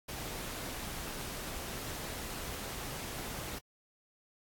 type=noise; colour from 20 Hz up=pink; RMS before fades=-41 dBFS; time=0.08-3.59 s; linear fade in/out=10 ms; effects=AAC 64 kbps